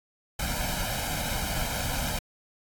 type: noise with comb filter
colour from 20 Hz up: pink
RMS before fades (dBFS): -30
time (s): 0.39-2.19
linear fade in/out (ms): 5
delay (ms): 1.3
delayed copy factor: +0.75
effects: AAC 64 kbps